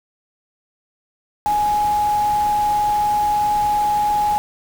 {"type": "tone in noise", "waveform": "sine", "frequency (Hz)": 835, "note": "G#5", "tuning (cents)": 9, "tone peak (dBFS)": -15, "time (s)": [1.46, 4.38], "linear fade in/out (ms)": 0, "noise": "pink", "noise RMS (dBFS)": -33, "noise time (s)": [1.46, 4.38], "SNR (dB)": 15, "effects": []}